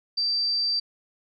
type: tone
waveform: sine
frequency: 4674 Hz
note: D8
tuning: 9 cents flat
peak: -22 dBFS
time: 0.17-0.8 s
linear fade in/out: 10 ms
effects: none